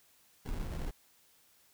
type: noise with sample-and-hold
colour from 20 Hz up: brown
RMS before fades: -37 dBFS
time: 0.45-0.91 s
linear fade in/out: 10 ms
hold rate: 1225 Hz
effects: white hiss -66 dBFS RMS until 1.73 s